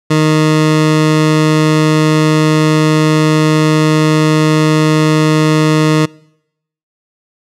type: tone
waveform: 20% pulse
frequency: 155.1 Hz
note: D#3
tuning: 5 cents flat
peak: -3 dBFS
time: 0.1-6.06 s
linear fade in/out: 10 ms
effects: noise-tail reverb RT60 0.8 s tail -25 dB re dry + low-pass 8000 Hz 12 dB/octave